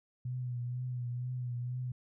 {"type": "tone with vibrato", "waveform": "sine", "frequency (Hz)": 123.8, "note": "B2", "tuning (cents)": 5, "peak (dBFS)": -34, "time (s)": [0.25, 1.92], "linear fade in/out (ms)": 5, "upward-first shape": "triangle", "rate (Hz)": 2.1, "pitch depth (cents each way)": 46, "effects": []}